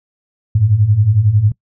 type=beating tone pair; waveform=sine; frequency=98 / 109 Hz; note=G2 / A2; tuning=0 / -16 cents; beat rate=11 Hz; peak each=-15 / -10 dBFS; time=0.55-1.52 s; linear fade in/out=5 ms; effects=noise-tail reverb RT60 0.1 s tail -24 dB re dry